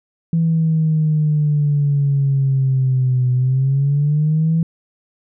sine exponential two-way sweep, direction down then up, 165.8 to 125.3 to 165.8 Hz, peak -12 dBFS, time 0.33-4.63 s, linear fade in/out 2 ms, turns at 3.32 s, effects tanh soft clip ceiling -8 dBFS

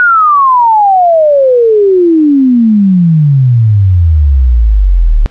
sine exponential sweep, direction down, 1480 to 35.56 Hz, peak -3 dBFS, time 0-5.26 s, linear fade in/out 0 ms, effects pink hiss -42 dBFS RMS until 5.3 s + low-pass 4000 Hz 12 dB/octave

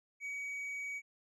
sine tone with tanh clipping, 2263 Hz, C#7, 35 cents sharp, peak -39 dBFS, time 0.2-1.02 s, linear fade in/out 50 ms, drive 4 dB, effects none

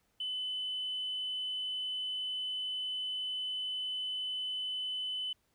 sine tone, 3017 Hz, F#7, 33 cents sharp, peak -33 dBFS, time 0.2-5.33 s, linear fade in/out 5 ms, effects tanh soft clip ceiling -29 dBFS + pink hiss -75 dBFS RMS until 5.54 s

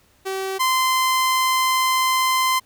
sawtooth tone pair in turn, 383.8 / 1035.9 Hz, G4 / C6, -37 / -18 cents, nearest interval octave + perfect fourth, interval 1719 cents, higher second, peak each -20 / -13 dBFS, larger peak second, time 0.25-0.59 / 0.59-2.6 s, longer second, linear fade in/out 20 ms, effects pink hiss -58 dBFS RMS until 2.65 s

